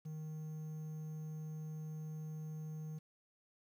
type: tone with quantisation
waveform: triangle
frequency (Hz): 155.56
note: D#3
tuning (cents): 0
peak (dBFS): -40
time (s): 0.05-2.99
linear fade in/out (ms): 10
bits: 11
effects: none